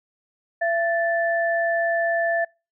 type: tone pair together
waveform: sine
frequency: 674 / 1758.3 Hz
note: E5 / A6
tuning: +38 / -2 cents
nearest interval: octave + perfect fourth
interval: 1660 cents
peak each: -21 / -24 dBFS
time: 0.61-2.45 s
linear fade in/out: 10 ms
effects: noise-tail reverb RT60 0.3 s tail -26 dB re dry